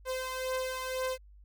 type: beating tone pair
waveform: sawtooth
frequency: 516 / 518 Hz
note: C5 / C5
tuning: -24 / -17 cents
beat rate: 2 Hz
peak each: -30 / -34 dBFS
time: 0.05-1.18 s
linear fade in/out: 50 ms
effects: added 50 Hz sine -52 dBFS peak until 1.44 s